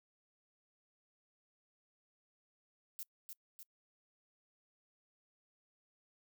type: noise with echo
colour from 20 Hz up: violet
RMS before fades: -44 dBFS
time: 2.99-3.03 s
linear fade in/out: 0 ms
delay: 300 ms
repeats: 2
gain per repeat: -4 dB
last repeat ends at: 3.63 s
effects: noise-tail reverb RT60 0.1 s tail -25 dB re dry